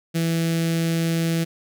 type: tone with notch filter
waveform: sawtooth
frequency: 165.4 Hz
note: E3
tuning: 6 cents sharp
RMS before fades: -22 dBFS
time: 0.14-1.45 s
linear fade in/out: 20 ms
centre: 980 Hz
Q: 0.73
effects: none